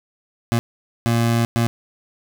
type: tone bursts at uneven times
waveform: 25% pulse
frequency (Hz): 116.54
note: A#2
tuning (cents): 0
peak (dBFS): -12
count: 3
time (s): 0.52-0.59 / 1.06-1.45 / 1.56-1.67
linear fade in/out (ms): 0
effects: none